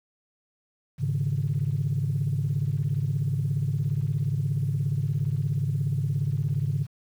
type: chord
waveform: sine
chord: Ab suspended fourth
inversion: none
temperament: equal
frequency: 103.83 / 138.59 / 155.56 Hz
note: Ab2 / Db3 / Eb3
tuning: 0 / 0 / 0 cents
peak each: -28 / -25 / -29 dBFS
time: 0.98-6.87 s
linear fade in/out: 50 ms
effects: tanh soft clip ceiling -17 dBFS + 9-bit